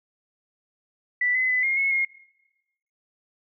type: tone with pitch steps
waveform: sine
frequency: 1974 / 2031 / 2007 / 2134 / 2185 / 2145 Hz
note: B6 / B6 / B6 / C7 / C#7 / C7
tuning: -1 / +48 / +27 / +34 / -26 / +42 cents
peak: -20 dBFS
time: 1.21-2.05 s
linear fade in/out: 5 ms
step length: 140 ms
effects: noise-tail reverb RT60 1.0 s tail -22 dB re dry